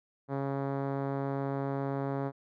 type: tone with low-pass filter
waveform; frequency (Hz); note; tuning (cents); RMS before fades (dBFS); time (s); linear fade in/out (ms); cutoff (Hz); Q
5% pulse; 137.9; C#3; -9; -33; 0.28-2.32; 50; 640; 0.5
effects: none